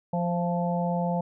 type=harmonic tone with a mistuned harmonic; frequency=174.61 Hz; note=F3; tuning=in tune; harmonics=1 / 3 / 4 / 5; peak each=-26 / -31 / -32 / -33 dBFS; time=0.13-1.21 s; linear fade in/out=5 ms; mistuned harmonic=4; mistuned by=-21 cents; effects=none